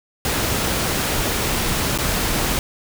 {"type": "noise with dropouts", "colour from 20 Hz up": "pink", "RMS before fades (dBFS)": -21, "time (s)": [0.25, 2.59], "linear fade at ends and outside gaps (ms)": 1, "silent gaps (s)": [1.977, 1.986], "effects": []}